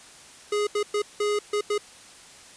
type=tone bursts at uneven times; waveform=square; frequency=415.3 Hz; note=G#4; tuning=in tune; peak=-23 dBFS; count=6; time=0.52-0.67 / 0.75-0.83 / 0.94-1.02 / 1.2-1.39 / 1.53-1.61 / 1.7-1.78 s; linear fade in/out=5 ms; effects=white hiss -48 dBFS RMS until 2.56 s + resampled to 22050 Hz